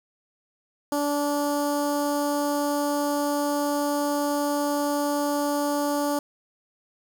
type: tone with notch filter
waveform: 15% pulse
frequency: 289.8 Hz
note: D4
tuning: 23 cents flat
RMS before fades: -25 dBFS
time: 0.92-6.19 s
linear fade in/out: 2 ms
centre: 2500 Hz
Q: 0.64
effects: none